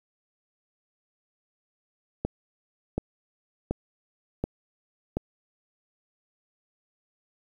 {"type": "click train", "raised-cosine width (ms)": 2, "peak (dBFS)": -13, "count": 5, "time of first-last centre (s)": [2.25, 5.17], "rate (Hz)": 1.37, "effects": ["9-bit"]}